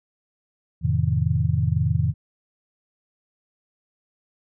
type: chord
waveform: sine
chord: F dominant seventh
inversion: none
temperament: just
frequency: 87.31 / 109.13 / 130.96 / 157.15 Hz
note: F2 / A2 / C3 / Eb3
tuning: 0 / -14 / +2 / +18 cents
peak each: -24 dBFS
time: 0.81-2.14 s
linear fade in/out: 50 ms
effects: none